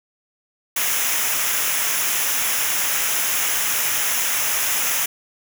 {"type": "noise with comb filter", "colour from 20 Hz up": "white", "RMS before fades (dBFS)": -21, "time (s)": [0.76, 5.06], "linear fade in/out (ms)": 5, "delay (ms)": 0.23, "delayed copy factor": -0.65, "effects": []}